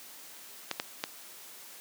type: clicks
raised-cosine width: 0.2 ms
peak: -13 dBFS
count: 3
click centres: 0.713 / 0.799 / 1.039 s
effects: white hiss -49 dBFS RMS until 1.8 s + high-pass 200 Hz 12 dB/octave